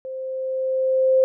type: tone with level ramp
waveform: sine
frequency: 523.3 Hz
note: C5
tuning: in tune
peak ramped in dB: -29 to -12 dBFS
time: 0.05-1.24 s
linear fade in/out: 0 ms
effects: none